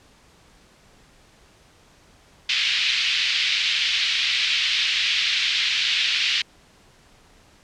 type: band-pass noise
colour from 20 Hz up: pink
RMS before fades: -22 dBFS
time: 2.49-6.42 s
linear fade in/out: 5 ms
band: 2400 to 4200 Hz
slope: 24 dB/octave
effects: pink hiss -54 dBFS RMS until 7.63 s + low-pass 8000 Hz 12 dB/octave